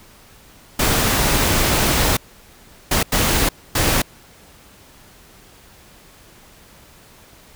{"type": "noise bursts at uneven times", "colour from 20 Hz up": "pink", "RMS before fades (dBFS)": -17, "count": 4, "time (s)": [[0.79, 2.17], [2.91, 3.03], [3.12, 3.49], [3.75, 4.02]], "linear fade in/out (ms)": 5, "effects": ["pink hiss -47 dBFS RMS until 7.55 s"]}